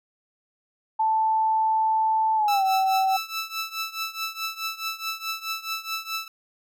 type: tone with pitch glide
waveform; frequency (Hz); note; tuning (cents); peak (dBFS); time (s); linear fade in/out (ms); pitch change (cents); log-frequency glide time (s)
sine; 880 to 766.1; A5 to G5; 0 to -40; -19; 0.99-3.17; 10; -240; 2.36-2.64
type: tone with tremolo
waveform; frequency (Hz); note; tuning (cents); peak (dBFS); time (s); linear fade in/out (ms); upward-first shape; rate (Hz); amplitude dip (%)
15% pulse; 1318.5; E6; 0; -19; 2.48-6.28; 2; triangle; 4.7; 90
effects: none

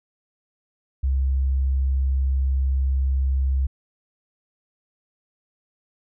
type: tone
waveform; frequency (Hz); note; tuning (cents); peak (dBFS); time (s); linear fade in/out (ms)
sine; 66.7; C2; +34; -18; 1.03-3.67; 10
effects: none

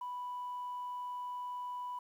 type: tone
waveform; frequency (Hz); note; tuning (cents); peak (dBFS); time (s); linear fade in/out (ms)
sine; 987.8; B5; 0; -37; 0.01-1.99; 5
effects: tanh soft clip ceiling -34 dBFS + 11-bit

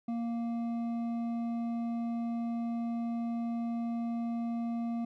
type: tone with hard clipping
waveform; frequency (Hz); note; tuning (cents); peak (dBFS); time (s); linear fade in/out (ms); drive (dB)
sine; 233.1; A#3; 0; -33; 0.08-5.05; 5; 7
effects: none

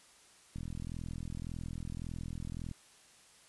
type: click train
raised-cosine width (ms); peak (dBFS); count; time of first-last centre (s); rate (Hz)
5; -29; 91; 0.56-2.713; 41.8
effects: white hiss -61 dBFS RMS until 3.48 s + resampled to 24000 Hz

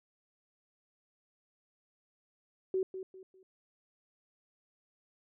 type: tone with echo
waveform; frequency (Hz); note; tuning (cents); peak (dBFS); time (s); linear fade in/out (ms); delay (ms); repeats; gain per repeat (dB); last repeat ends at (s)
sine; 377; F#4; +32; -28; 2.74-2.83; 2; 200; 3; -10; 3.43
effects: none

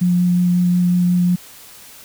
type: tone with vibrato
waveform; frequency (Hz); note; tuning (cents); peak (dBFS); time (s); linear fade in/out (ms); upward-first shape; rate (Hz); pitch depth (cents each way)
sine; 177.8; F3; +31; -12; 0.01-1.36; 10; sine; 5.5; 9
effects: white hiss -41 dBFS RMS until 2.04 s

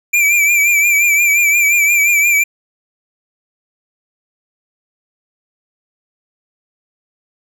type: tone with vibrato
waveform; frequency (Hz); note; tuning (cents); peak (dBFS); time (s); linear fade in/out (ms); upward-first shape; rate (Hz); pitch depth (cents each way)
square; 2349; D7; 0; -10; 0.13-2.44; 10; triangle; 5.7; 64
effects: none

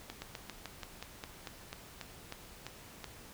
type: slowing click train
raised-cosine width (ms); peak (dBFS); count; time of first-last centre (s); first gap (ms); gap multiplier
0.2; -24; 14; 0.1-3.043; 120; 1.1
effects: pink hiss -53 dBFS RMS until 3.33 s

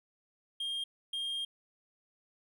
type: tone bursts at uneven times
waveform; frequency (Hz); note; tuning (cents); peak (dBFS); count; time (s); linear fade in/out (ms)
triangle; 3218; G7; +45; -32; 2; 0.6-0.84 / 1.13-1.45; 5
effects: none

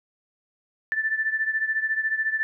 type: beating tone pair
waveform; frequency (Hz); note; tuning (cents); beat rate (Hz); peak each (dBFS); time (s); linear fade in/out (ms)
sine; 1760 / 1774; A6 / A6; 0 / +14; 14; -24 / -28; 0.92-2.43; 0
effects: none

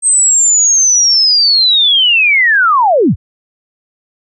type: linear sweep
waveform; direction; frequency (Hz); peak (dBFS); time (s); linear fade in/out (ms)
sine; down; 8372 to 47.28; -6; 0.02-3.16; 50
effects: none

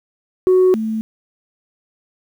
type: tone pair in turn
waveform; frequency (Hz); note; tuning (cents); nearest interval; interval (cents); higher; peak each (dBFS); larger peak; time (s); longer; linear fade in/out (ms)
sine; 370 / 220; F#4 / A3; 0 / 0; major sixth; 900; first; -7 / -18; first; 0.47-0.74 / 0.74-1.01; neither; 0
effects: tanh soft clip ceiling -7 dBFS + 8-bit

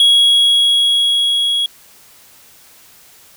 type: tone with level ramp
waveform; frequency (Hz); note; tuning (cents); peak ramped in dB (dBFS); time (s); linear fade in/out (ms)
triangle; 3322; G#7; 0; -5 to -12; 0-1.66; 2
effects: white hiss -45 dBFS RMS until 3.36 s

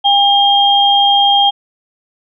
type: tone pair together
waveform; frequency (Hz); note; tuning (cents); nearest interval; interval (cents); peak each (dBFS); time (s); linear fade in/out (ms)
sine; 804 / 3216; G5 / G7; +44 / +44; 2 octaves; 2400; -10; 0.04-1.51; 20
effects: none

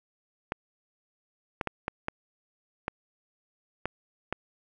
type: clicks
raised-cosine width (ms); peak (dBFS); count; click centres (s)
0.5; -14; 8; 0.521 / 1.612 / 1.673 / 1.881 / 2.084 / 2.881 / 3.856 / 4.326
effects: none

